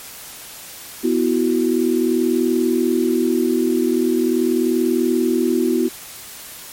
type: chord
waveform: sine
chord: B suspended fourth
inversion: none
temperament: equal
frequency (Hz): 246.9 / 329.6 / 370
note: B3 / E4 / F#4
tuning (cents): 0 / 0 / 0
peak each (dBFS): -19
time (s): 1.03-5.89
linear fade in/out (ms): 20
effects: white hiss -36 dBFS RMS until 6.72 s + MP3 64 kbps